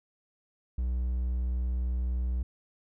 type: tone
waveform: triangle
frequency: 61.74 Hz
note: B1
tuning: in tune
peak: -25 dBFS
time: 0.78-2.43 s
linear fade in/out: 5 ms
effects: none